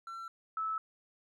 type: tone pair in turn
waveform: triangle / sine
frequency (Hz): 1349 / 1306.1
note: E6 / E6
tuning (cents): +40 / -16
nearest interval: minor second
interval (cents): 56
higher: first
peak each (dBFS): -39 / -32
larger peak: second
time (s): 0.07-0.28 / 0.57-0.78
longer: neither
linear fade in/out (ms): 2
effects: none